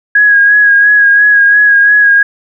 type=tone with vibrato; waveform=sine; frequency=1654 Hz; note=G#6; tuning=8 cents flat; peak=-3 dBFS; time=0.15-2.23 s; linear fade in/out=5 ms; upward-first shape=sine; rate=2.9 Hz; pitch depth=29 cents each way; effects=none